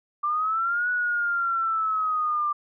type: linear two-way sweep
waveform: sine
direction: up then down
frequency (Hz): 1174.7 to 1475 to 1182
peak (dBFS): -22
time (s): 0.23-2.53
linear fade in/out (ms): 10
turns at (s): 0.9
effects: none